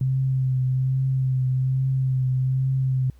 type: tone with vibrato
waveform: sine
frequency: 130.81 Hz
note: C3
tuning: in tune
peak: -19 dBFS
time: 0.01-3.1 s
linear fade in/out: 2 ms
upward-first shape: triangle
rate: 1.2 Hz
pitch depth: 29 cents each way
effects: added 62 Hz sine -47 dBFS peak until 3.19 s + pink hiss -64 dBFS RMS until 3.19 s